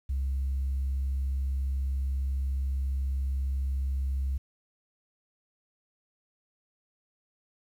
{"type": "tone", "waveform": "sine", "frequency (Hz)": 67.2, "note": "C2", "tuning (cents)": 47, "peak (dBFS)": -25, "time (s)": [0.09, 4.38], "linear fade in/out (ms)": 10, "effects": ["tanh soft clip ceiling -24 dBFS", "10-bit"]}